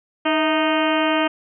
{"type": "harmonic tone with a mistuned harmonic", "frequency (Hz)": 310, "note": "D#4", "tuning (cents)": -6, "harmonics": [1, 2, 3, 4, 5, 6, 7, 8, 9, 10], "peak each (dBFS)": [-21, -22, -25, -26, -28, -31, -31, -30, -30, -30], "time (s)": [0.25, 1.28], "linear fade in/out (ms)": 10, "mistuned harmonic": 2, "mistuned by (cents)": 58, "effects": []}